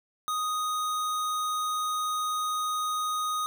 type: tone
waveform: square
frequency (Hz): 1244.5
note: D#6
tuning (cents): 0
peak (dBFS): -28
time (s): 0.28-3.46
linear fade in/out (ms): 0
effects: 10-bit